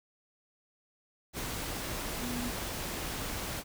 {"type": "tone in noise", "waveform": "sine", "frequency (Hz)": 243.7, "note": "B3", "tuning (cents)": -23, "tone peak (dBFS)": -35, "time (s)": [2.2, 2.52], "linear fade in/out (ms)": 50, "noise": "pink", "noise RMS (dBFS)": -37, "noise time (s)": [1.33, 3.64], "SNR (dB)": -1, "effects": []}